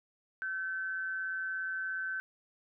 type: tone with amplitude modulation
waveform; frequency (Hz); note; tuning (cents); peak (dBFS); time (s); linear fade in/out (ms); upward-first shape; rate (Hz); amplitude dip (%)
sine; 1533; G6; -39; -31; 0.42-2.2; 0; sine; 177; 50
effects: none